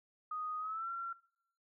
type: tone with pitch glide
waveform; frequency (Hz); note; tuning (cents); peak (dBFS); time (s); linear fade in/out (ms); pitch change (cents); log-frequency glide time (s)
sine; 1244.5 to 1365; D#6 to F6; 0 to -40; -37; 0.31-1.13; 5; +160; 0.59-0.89
effects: noise-tail reverb RT60 0.7 s tail -22 dB re dry